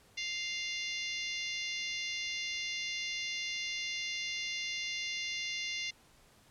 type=harmonic tone; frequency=698.5 Hz; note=F5; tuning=in tune; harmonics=3 / 4 / 5 / 6 / 7 / 8 / 9; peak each=-39 / -41 / -43 / -45 / -46 / -47 / -48 dBFS; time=0.17-5.91 s; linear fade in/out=10 ms; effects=pink hiss -63 dBFS RMS until 6.5 s + low-pass 12000 Hz 12 dB/octave